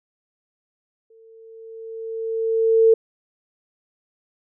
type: tone with exponential growth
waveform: sine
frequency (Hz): 450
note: A4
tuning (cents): +39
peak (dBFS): -9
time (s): 1.1-2.94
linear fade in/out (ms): 5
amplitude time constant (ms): 400
effects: none